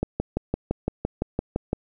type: click train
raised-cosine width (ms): 2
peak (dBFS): -10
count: 11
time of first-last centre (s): 0.03-1.731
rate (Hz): 5.88
effects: none